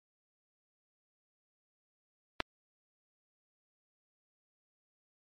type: clicks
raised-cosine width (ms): 0.3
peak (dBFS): -12 / -18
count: 2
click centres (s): 2.403 / 2.406
effects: MP3 64 kbps